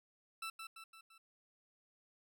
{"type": "tone with echo", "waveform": "20% pulse", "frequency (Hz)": 1327, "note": "E6", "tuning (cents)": 11, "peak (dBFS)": -36, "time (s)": [0.42, 0.5], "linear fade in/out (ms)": 5, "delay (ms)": 170, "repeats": 4, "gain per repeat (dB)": -5, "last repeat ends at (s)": 1.18, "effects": []}